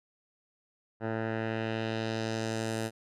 10% pulse tone with low-pass filter sweep, 111.8 Hz, A2, 28 cents sharp, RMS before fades -33 dBFS, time 1-2.91 s, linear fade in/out 50 ms, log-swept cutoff 1300 to 11000 Hz, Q 1.4, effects none

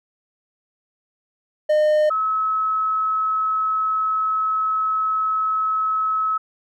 triangle / sine tone pair in turn, 609 / 1290.4 Hz, D#5 / E6, -37 / -37 cents, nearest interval octave + minor second, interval 1300 cents, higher second, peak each -12 / -18 dBFS, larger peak first, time 1.69-2.1 / 2.1-6.38 s, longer second, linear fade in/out 10 ms, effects none

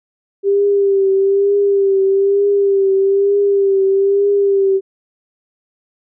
sine tone with vibrato, 395.3 Hz, G4, 15 cents sharp, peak -10 dBFS, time 0.43-4.81 s, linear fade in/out 50 ms, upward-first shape triangle, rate 1.1 Hz, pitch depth 44 cents each way, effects none

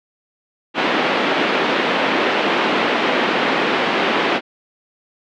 pink band-pass noise, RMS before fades -18 dBFS, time 0.74-4.41 s, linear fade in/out 50 ms, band 240 to 3300 Hz, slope 24 dB/octave, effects none

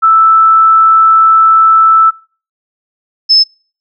sine tone pair in turn, 1318.5 / 5229 Hz, E6 / E8, 0 / -15 cents, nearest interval 2 octaves, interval 2385 cents, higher second, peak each -3 dBFS, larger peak neither, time 0.02-2.11 / 3.29-3.44 s, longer first, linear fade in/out 20 ms, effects noise-tail reverb RT60 0.4 s tail -24 dB re dry

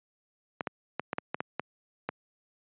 clicks, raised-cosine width 0.5 ms, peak -15 dBFS, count 9, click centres 0.608 / 0.672 / 0.996 / 1.131 / 1.184 / 1.345 / 1.405 / 1.596 / 2.09 s, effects high-pass 150 Hz 12 dB/octave + resampled to 8000 Hz

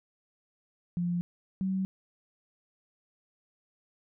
sine tone pair in turn, 174.61 / 189.99 Hz, F3 / F#3, 0 / +46 cents, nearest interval minor second, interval 146 cents, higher second, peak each -27 dBFS, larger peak neither, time 0.97-1.21 / 1.61-1.85 s, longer neither, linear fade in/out 0 ms, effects none

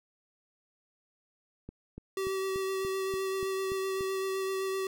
click train, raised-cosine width 3 ms, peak -29 dBFS, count 9, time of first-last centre 1.69-4.009 s, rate 3.45 Hz
square tone with vibrato, 383.6 Hz, G4, 37 cents flat, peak -31 dBFS, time 2.17-4.87 s, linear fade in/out 2 ms, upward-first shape sine, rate 7.8 Hz, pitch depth 13 cents each way
effects none

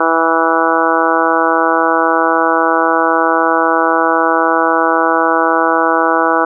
harmonic tone, 163.8 Hz, E3, 11 cents flat, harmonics 2 / 3 / 4 / 5 / 6 / 7 / 8 / 9, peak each -18 / -18 / -18 / -18 / -18 / -18 / -18 / -18 dBFS, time 0-6.45 s, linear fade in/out 5 ms, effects none

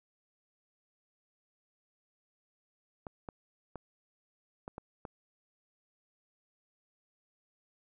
clicks, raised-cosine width 1 ms, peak -27 dBFS, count 6, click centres 3.068 / 3.288 / 3.757 / 4.679 / 4.781 / 5.052 s, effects none

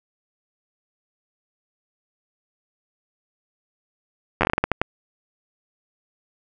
slowing click train, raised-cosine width 0.5 ms, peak -3 dBFS, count 11, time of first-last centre 4.41-4.816 s, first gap 10 ms, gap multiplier 1.29, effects none

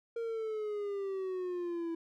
triangle exponential sweep, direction down, 466.2 to 329.6 Hz, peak -32 dBFS, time 0.16-1.95 s, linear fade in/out 5 ms, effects none

